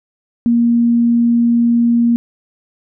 sine tone, 235.5 Hz, A#3, 18 cents sharp, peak -9 dBFS, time 0.46-2.16 s, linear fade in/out 0 ms, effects none

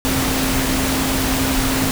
sine tone in noise, 264.2 Hz, C4, 17 cents sharp, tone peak -21 dBFS, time 0.05-1.91 s, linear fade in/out 0 ms, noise pink, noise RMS -20 dBFS, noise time 0.05-1.91 s, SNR -4 dB, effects none

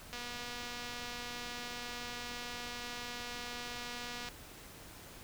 click train, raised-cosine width 0.2 ms, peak -26 dBFS, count 1007, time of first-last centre 0.13-4.287 s, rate 242 Hz, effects pink hiss -52 dBFS RMS until 5.23 s

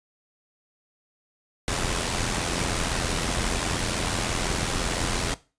pink noise with amplitude modulation, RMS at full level -24 dBFS, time 1.68-5.34 s, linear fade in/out 0 ms, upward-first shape sine, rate 85.8 Hz, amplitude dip 55%, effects noise-tail reverb RT60 0.3 s tail -18 dB re dry + resampled to 22050 Hz

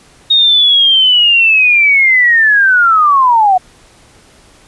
sine linear sweep, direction down, 3737 to 719 Hz, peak -5 dBFS, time 0.3-3.58 s, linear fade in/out 10 ms, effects pink hiss -44 dBFS RMS until 4.67 s + resampled to 24000 Hz

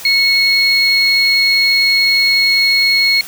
sine tone pair together, 2207 / 4291 Hz, C#7 / C8, -8 / +43 cents, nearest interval octave, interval 1151 cents, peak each -12 dBFS, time 0.05-3.21 s, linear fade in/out 2 ms, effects white hiss -31 dBFS RMS until 3.27 s

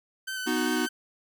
sawtooth tone with vibrato, 1526 Hz, G6, 47 cents flat, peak -28 dBFS, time 0.27-0.89 s, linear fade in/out 10 ms, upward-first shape square, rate 5.1 Hz, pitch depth 17 cents each way
square chord, B major, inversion none, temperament equal, 246.9 / 311.1 / 370 Hz, B3 / D#4 / F#4, 0 / 0 / 0 cents, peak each -30 / -30 / -32 dBFS, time 0.46-0.87 s, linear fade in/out 20 ms
effects none

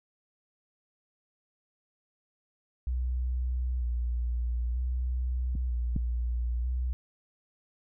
sine tone with vibrato, 61 Hz, B1, 21 cents flat, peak -27 dBFS, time 2.87-6.93 s, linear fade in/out 0 ms, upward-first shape square, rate 0.53 Hz, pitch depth 37 cents each way
clicks, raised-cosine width 5 ms, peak -24 / -17 dBFS, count 2, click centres 5.553 / 5.963 s
effects none

